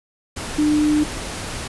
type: tone in noise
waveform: sine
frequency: 300.6 Hz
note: D4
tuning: 40 cents sharp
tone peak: -14 dBFS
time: 0.58-1.04 s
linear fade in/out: 10 ms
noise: pink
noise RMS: -29 dBFS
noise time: 0.36-1.68 s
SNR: +12 dB
effects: resampled to 24000 Hz